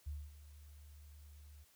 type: tone with ADSR envelope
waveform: sine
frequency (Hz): 73.42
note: D2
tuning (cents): 0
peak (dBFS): -39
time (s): 0.06-1.65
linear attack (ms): 14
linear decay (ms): 230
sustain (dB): -15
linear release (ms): 29
effects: white hiss -69 dBFS RMS until 1.75 s